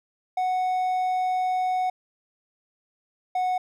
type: tone pair in turn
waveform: triangle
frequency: 739 / 735.8 Hz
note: F#5 / F#5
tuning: -2 / -10 cents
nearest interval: unison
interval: 8 cents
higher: first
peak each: -20 dBFS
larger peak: neither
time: 0.37-1.9 / 3.35-3.58 s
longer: first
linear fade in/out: 5 ms
effects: none